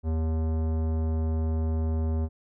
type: tone with tanh clipping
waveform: sine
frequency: 79.9 Hz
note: D#2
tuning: 47 cents sharp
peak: -26 dBFS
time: 0.03-2.29 s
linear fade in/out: 50 ms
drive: 17 dB
effects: none